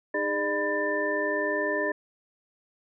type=tone cluster; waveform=sine; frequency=308.6 / 409.3 / 600 / 996 / 1782 Hz; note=D#4 / G#4 / D5 / B5 / A6; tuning=-14 / -25 / +37 / +14 / +22 cents; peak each=-33 / -31 / -30 / -35 / -29 dBFS; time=0.14-1.92 s; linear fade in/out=5 ms; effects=none